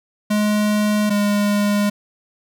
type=tone pair in turn; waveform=square; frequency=210 / 205.4 Hz; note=G#3 / G#3; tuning=+19 / -19 cents; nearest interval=unison; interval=38 cents; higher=first; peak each=-16 dBFS; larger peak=neither; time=0.3-1.1 / 1.1-1.9 s; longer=neither; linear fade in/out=10 ms; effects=none